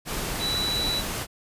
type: tone in noise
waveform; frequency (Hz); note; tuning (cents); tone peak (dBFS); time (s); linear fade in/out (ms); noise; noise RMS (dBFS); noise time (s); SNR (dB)
sine; 3944; B7; -3; -25; 0.39-1.03; 50; pink; -30; 0.05-1.27; +2
effects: resampled to 32000 Hz